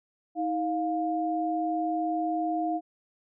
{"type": "tone pair together", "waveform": "sine", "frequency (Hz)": [317.9, 705.1], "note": ["D#4", "F5"], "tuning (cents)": [37, 16], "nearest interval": "octave + major second", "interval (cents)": 1379, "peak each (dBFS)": [-29, -28], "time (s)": [0.35, 2.81], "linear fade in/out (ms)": 50, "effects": []}